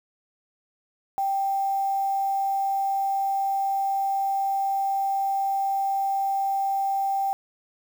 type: tone with quantisation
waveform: sine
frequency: 784 Hz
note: G5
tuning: in tune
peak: -22 dBFS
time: 1.18-7.33 s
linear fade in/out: 0 ms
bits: 7
effects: none